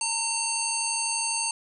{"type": "harmonic tone", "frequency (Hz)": 908, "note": "A#5", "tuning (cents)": -46, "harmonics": [1, 3, 5, 7, 9, 10], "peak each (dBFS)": [-33, -33, -32, -33, -31, -33], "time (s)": [0.01, 1.51], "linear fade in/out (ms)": 2, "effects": []}